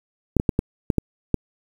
clicks, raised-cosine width 3 ms, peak -5 dBFS, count 7, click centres 0.367 / 0.399 / 0.492 / 0.591 / 0.902 / 0.983 / 1.343 s, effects 7-bit

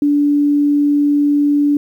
sine tone, 290 Hz, D4, 22 cents flat, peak -10 dBFS, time 0.02-1.77 s, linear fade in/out 2 ms, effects 8-bit

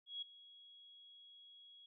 sine tone with ADSR envelope, 3322 Hz, G#7, in tune, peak -40 dBFS, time 0.06-1.86 s, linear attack 160 ms, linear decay 9 ms, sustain -18 dB, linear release 3 ms, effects none

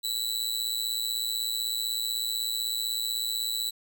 sawtooth tone with amplitude modulation, 3951 Hz, B7, in tune, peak -21 dBFS, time 0.03-3.71 s, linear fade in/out 20 ms, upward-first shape sine, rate 116 Hz, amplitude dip 90%, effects none

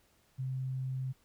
sine tone, 130.81 Hz, C3, in tune, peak -33 dBFS, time 0.38-1.13 s, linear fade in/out 20 ms, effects pink hiss -69 dBFS RMS until 1.24 s

